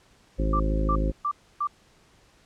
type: harmonic tone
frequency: 53 Hz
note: G#1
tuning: 36 cents sharp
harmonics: 1 / 2 / 3 / 4 / 5 / 6 / 7 / 8 / 10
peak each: -23 / -38 / -32 / -37 / -33 / -35 / -37 / -44 / -34 dBFS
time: 0.38-1.12 s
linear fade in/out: 20 ms
type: tone bursts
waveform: sine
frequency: 1174.7 Hz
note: D6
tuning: in tune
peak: -23 dBFS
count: 4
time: 0.53-1.672 s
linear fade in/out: 5 ms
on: 68 ms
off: 290 ms
effects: pink hiss -59 dBFS RMS until 2.45 s + low-pass 8000 Hz 12 dB/octave